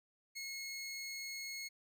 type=tone; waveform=20% pulse; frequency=2172 Hz; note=C#7; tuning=36 cents flat; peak=-37 dBFS; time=0.35-1.69 s; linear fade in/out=20 ms; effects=none